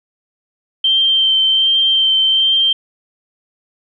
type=tone with vibrato; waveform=sine; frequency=3132 Hz; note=G7; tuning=2 cents flat; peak=-10 dBFS; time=0.84-2.73 s; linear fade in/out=5 ms; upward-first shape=sine; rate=1.3 Hz; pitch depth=14 cents each way; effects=none